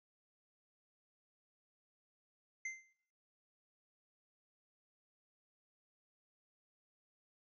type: tone with exponential decay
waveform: square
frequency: 2080 Hz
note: C7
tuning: 11 cents flat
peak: -38 dBFS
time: 2.65-2.93 s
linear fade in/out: 5 ms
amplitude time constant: 59 ms
effects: noise-tail reverb RT60 0.7 s tail -24 dB re dry + resampled to 16000 Hz